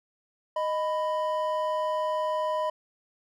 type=tone pair together; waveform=triangle; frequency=620 / 993.6 Hz; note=D#5 / B5; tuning=-6 / +10 cents; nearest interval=minor sixth; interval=816 cents; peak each=-26 / -27 dBFS; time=0.56-2.7 s; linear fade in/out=5 ms; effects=none